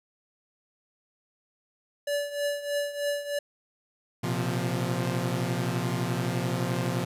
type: tone with tremolo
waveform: square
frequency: 577 Hz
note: D5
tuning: 31 cents flat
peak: -25 dBFS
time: 2.07-3.39 s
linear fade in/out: 5 ms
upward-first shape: triangle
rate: 3.2 Hz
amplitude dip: 80%
type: chord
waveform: sawtooth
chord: Bb suspended second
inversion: none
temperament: equal with one note detuned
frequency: 119.13 / 130.81 / 174.61 Hz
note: Bb2 / C3 / F3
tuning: +38 / 0 / 0 cents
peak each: -27 dBFS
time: 4.23-7.05 s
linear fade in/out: 10 ms
effects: resampled to 32000 Hz + 10-bit